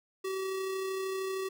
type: tone with amplitude modulation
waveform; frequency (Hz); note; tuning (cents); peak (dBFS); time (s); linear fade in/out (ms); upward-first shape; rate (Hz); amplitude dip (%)
square; 382; G4; -45; -32; 0.24-1.49; 10; sine; 33; 25
effects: none